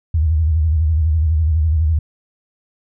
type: tone with vibrato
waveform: sine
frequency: 78.8 Hz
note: D#2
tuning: 23 cents sharp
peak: -12 dBFS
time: 0.14-1.99 s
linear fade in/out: 5 ms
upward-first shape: square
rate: 12 Hz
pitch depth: 87 cents each way
effects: none